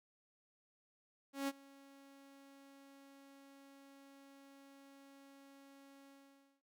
sawtooth tone with ADSR envelope, 275.8 Hz, C#4, 9 cents flat, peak -31 dBFS, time 1.33-6.62 s, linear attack 150 ms, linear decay 38 ms, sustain -24 dB, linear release 540 ms, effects none

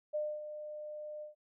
sine tone with ADSR envelope, 603 Hz, D5, 46 cents sharp, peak -31 dBFS, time 0.13-1.35 s, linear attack 22 ms, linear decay 250 ms, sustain -10 dB, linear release 130 ms, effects none

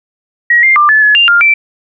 sine tone with pitch steps, 1903 / 2106 / 1189 / 1732 / 1702 / 2793 / 1402 / 2335 Hz, A#6 / C7 / D6 / A6 / G#6 / F7 / F6 / D7, +35 / +11 / +21 / -28 / +42 / -1 / +6 / -11 cents, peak -4 dBFS, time 0.5-1.54 s, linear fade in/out 5 ms, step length 130 ms, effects none

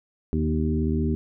harmonic tone with a mistuned harmonic, 77.78 Hz, D#2, in tune, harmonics 1 / 2 / 3 / 4 / 5, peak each -25 / -28 / -26 / -31 / -31 dBFS, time 0.33-1.15 s, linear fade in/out 0 ms, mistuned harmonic 3, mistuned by +26 cents, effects none

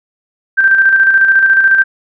sine tone with tremolo, 1568 Hz, G6, in tune, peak -4 dBFS, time 0.57-1.84 s, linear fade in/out 20 ms, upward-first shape square, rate 14 Hz, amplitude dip 40%, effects none

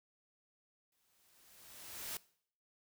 white noise with exponential growth, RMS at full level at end -41 dBFS, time 0.92-2.17 s, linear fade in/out 2 ms, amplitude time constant 270 ms, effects noise-tail reverb RT60 0.6 s tail -21 dB re dry

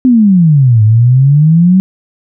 sine exponential two-way sweep, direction down then up, 261.6 to 105.7 to 191.7 Hz, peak -3 dBFS, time 0.05-1.8 s, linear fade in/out 0 ms, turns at 0.83 s, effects none

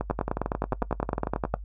two click trains, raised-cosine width 1 ms, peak -13 / -11 dBFS, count 18 / 15, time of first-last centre 0.01-1.542 / 0.11-1.54 s, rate 11.1 / 9.79 Hz, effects noise-tail reverb RT60 0.1 s tail -19 dB re dry + added 50 Hz sine -36 dBFS peak until 1.64 s

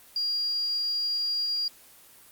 sine tone, 4800 Hz, D8, 37 cents sharp, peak -25 dBFS, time 0.16-1.68 s, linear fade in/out 2 ms, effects white hiss -53 dBFS RMS until 2.31 s + Opus 24 kbps

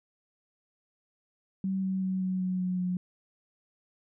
sine tone with pitch steps, 191.3 / 189.54 / 187.8 / 186.07 / 184.36 / 182.66 / 180.98 Hz, G3 / F#3 / F#3 / F#3 / F#3 / F#3 / F#3, -42 / +42 / +26 / +10 / -6 / -22 / -38 cents, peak -27 dBFS, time 1.64-2.97 s, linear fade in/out 2 ms, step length 190 ms, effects none

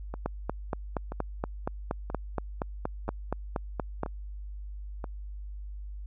two click trains, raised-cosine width 1 ms, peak -22 / -15 dBFS, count 6 / 17, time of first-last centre 0.14-5.042 / 0.26-4.034 s, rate 1.02 / 4.24 Hz, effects added 50 Hz sine -37 dBFS peak until 6.06 s

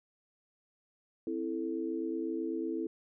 sine chord, A minor, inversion first, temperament equal, 261.6 / 329.6 / 440 Hz, C4 / E4 / A4, 0 / 0 / 0 cents, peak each -39 / -34 / -39 dBFS, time 1.27-2.87 s, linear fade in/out 2 ms, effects none

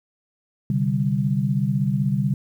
sine chord, C suspended second, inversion none, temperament equal, 130.81 / 146.83 / 196 Hz, C3 / D3 / G3, 0 / 0 / 0 cents, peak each -23 dBFS, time 0.7-2.34 s, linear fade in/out 2 ms, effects 9-bit

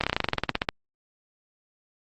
slowing click train, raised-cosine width 0.3 ms, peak -6 dBFS, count 16, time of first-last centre 0.01-0.688 s, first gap 27 ms, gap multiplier 1.07, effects Opus 24 kbps

